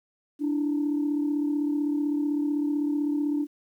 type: tone pair together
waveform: sine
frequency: 292.2 / 328 Hz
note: D4 / E4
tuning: -9 / -9 cents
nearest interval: major second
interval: 200 cents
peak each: -23 / -31 dBFS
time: 0.39-3.47 s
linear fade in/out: 50 ms
effects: tanh soft clip ceiling -18 dBFS + 10-bit